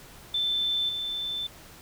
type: tone with level steps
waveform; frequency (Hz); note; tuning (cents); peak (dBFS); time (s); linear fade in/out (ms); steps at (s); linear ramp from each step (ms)
sine; 3536; A7; +8; -24 / -29; 0.34-1.47; 5; 0.89; 2
effects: pink hiss -49 dBFS RMS until 1.81 s